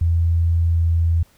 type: tone with pitch glide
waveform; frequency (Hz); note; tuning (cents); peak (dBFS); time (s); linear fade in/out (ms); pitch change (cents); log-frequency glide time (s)
sine; 83.8 to 83.32; E2 to E2; +29 to +19; -14; 0.01-1.23; 5; -10; 0.69-0.8
effects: pink hiss -56 dBFS RMS until 1.37 s